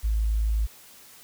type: tone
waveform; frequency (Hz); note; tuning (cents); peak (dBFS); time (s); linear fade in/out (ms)
sine; 54.1; A1; -29; -21; 0.03-0.67; 20
effects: white hiss -50 dBFS RMS until 1.23 s